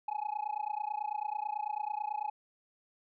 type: tone with amplitude modulation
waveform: sine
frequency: 843 Hz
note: G#5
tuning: 26 cents sharp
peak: -27 dBFS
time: 0.08-2.3 s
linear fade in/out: 5 ms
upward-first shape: sine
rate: 29.1 Hz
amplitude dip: 100%
effects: tanh soft clip ceiling -29 dBFS